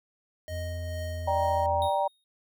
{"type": "tone with pitch glide", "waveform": "triangle", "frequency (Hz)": [85.6, 84.37], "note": ["F2", "E2"], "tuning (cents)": [-34, 41], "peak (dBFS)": -30, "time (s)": [0.48, 1.9], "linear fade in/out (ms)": 50, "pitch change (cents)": -25, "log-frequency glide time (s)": [0.72, 1.09]}
{"type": "tone with tremolo", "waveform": "square", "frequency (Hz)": 622.3, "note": "D#5", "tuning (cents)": 0, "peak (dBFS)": -36, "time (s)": [0.48, 1.66], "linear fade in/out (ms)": 0, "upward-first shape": "triangle", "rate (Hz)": 2.3, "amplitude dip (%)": 50}
{"type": "chord", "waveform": "sine", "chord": "G minor", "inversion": "second", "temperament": "just", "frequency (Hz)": [588, 784, 940.8], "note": ["D5", "G5", "Bb5"], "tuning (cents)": [2, 0, 16], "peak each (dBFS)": -28, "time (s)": [1.27, 2.08], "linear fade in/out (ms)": 10}
{"type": "tone with exponential decay", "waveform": "square", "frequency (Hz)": 3729, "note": "A#7", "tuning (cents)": 0, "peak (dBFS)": -35, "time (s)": [1.82, 2.24], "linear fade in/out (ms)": 1, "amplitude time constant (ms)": 91}
{"effects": []}